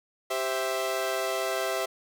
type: chord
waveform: sawtooth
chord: C major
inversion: second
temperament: equal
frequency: 392 / 523.3 / 659.3 Hz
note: G4 / C5 / E5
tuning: 0 / 0 / 0 cents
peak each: -29 / -29 / -26 dBFS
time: 0.3-1.86 s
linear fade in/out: 10 ms
effects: none